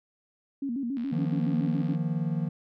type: tone with vibrato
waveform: sine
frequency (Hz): 255.1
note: C4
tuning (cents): -44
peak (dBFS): -28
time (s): 0.62-1.94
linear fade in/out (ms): 5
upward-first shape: square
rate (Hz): 7.1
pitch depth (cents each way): 140
type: click train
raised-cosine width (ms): 0.3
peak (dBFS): -35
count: 76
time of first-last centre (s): 0.97-1.949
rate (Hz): 76.6
type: chord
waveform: triangle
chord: Eb suspended second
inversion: none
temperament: equal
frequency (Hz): 155.56 / 174.61 / 233.1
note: Eb3 / F3 / Bb3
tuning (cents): 0 / 0 / 0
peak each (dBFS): -27 / -28 / -33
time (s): 1.12-2.49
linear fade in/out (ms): 10
effects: none